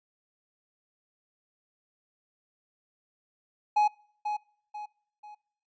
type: tone with echo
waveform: triangle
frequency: 839 Hz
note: G#5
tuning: 17 cents sharp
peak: -18 dBFS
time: 3.76-3.88 s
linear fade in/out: 10 ms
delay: 490 ms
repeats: 3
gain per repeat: -8 dB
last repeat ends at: 5.35 s
effects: noise-tail reverb RT60 0.6 s tail -25 dB re dry + resampled to 16000 Hz